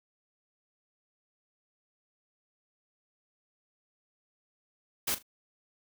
white noise with echo, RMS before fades -30 dBFS, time 5.07-5.15 s, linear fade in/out 10 ms, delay 39 ms, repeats 2, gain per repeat -14 dB, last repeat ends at 5.228 s, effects none

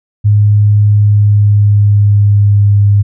sine tone with pitch glide, 104 to 101.74 Hz, G#2 to G#2, +3 to -35 cents, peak -4 dBFS, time 0.24-3.03 s, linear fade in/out 20 ms, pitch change -38 cents, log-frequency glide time 0.87-2.83 s, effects none

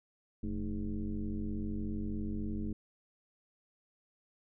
sine tone with frequency modulation, 118.7 Hz, A#2, 32 cents sharp, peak -33 dBFS, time 0.43-2.73 s, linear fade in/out 5 ms, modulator 96.7 Hz, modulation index 2, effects none

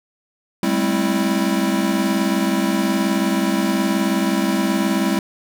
square chord, A minor seventh, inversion third, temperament equal with one note detuned, 196 / 214.9 / 261.6 / 329.6 Hz, G3 / A3 / C4 / E4, 0 / -41 / 0 / 0 cents, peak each -22 / -24 / -24 / -23 dBFS, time 0.63-5.19 s, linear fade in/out 2 ms, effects none

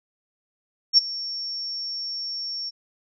sine tone with ADSR envelope, 5480 Hz, F8, 34 cents flat, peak -9 dBFS, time 0.93-2.71 s, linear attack 47 ms, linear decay 18 ms, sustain -19 dB, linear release 28 ms, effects none

